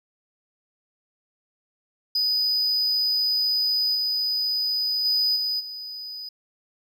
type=tone with level steps; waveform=triangle; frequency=4978 Hz; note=D#8; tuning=in tune; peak=-19 / -21 / -18 / -22 / -32 dBFS; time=2.15-6.29 s; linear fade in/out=5 ms; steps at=3.94 / 5.04 / 5.35 / 5.59 s; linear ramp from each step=20 ms; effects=none